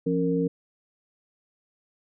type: tone cluster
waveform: sine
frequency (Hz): 172.4 / 275.2 / 461.6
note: F3 / C#4 / A#4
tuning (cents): -22 / -12 / -17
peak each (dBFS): -26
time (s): 0.06-0.48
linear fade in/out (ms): 10
effects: none